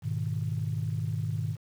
sine chord, G# minor, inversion none, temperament equal, 103.83 / 123.47 / 155.56 Hz, G#2 / B2 / D#3, 0 / 0 / 0 cents, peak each -31 / -33 / -32 dBFS, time 0.02-1.57 s, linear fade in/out 50 ms, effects tanh soft clip ceiling -20 dBFS + 9-bit

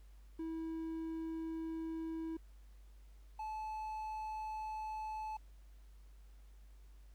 triangle tone pair in turn, 324.5 / 866.3 Hz, E4 / A5, -27 / -27 cents, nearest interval octave + perfect fourth, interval 1700 cents, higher second, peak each -37 / -38 dBFS, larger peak first, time 0.39-2.37 / 3.39-5.37 s, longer neither, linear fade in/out 5 ms, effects added 50 Hz sine -55 dBFS peak until 7.14 s + pink hiss -73 dBFS RMS until 7.14 s

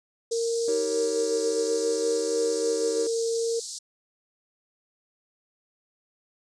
sine tone with vibrato, 460.8 Hz, A#4, 20 cents flat, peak -24 dBFS, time 0.31-3.6 s, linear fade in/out 10 ms, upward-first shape sine, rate 0.62 Hz, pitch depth 10 cents each way
white band-pass noise, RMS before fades -37 dBFS, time 0.31-3.79 s, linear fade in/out 10 ms, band 4200 to 8300 Hz, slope 48 dB/octave
triangle chord, Eb dominant seventh, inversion none, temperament equal with one note detuned, 316.9 / 392 / 466.2 / 554.4 Hz, Eb4 / G4 / Bb4 / Db5, +32 / 0 / 0 / 0 cents, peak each -32 / -32 / -34 / -34 dBFS, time 0.68-3.07 s, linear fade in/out 2 ms
effects none

